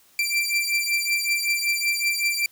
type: beating tone pair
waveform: sawtooth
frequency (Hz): 2349 / 2354.3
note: D7 / D7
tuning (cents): 0 / +4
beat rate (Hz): 5.3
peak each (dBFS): -21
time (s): 0.19-2.46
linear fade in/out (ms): 2
effects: white hiss -57 dBFS RMS until 2.51 s